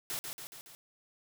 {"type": "noise with echo", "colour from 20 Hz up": "white", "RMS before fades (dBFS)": -37, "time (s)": [0.1, 0.19], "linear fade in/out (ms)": 0, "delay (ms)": 140, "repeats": 4, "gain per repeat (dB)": -4, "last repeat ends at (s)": 0.75, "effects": []}